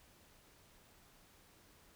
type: silence
effects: pink hiss -65 dBFS RMS until 1.95 s